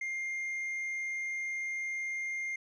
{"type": "tone with tanh clipping", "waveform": "sine", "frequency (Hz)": 2113, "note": "C7", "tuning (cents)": 16, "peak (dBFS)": -34, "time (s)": [0.01, 2.56], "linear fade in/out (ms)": 5, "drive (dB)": 3, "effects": []}